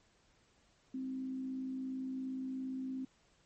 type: tone with frequency modulation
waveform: sine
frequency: 261.6 Hz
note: C4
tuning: in tune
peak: -37 dBFS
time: 0.94-3.05 s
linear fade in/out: 5 ms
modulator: 57.2 Hz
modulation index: 0.28
effects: pink hiss -70 dBFS RMS until 3.45 s + MP3 32 kbps